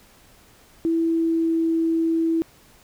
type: tone with pitch glide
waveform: sine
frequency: 329.6 to 327.7 Hz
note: E4 to E4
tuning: 0 to -10 cents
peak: -18 dBFS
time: 0.85-2.42 s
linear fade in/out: 0 ms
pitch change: -10 cents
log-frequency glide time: 1.01-1.65 s
effects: pink hiss -53 dBFS RMS until 2.83 s